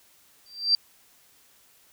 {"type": "tone with exponential growth", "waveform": "sine", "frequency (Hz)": 4699, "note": "D8", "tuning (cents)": 0, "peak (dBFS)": -14, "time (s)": [0.46, 0.75], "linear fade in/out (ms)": 1, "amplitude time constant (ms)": 63, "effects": ["white hiss -59 dBFS RMS until 1.92 s"]}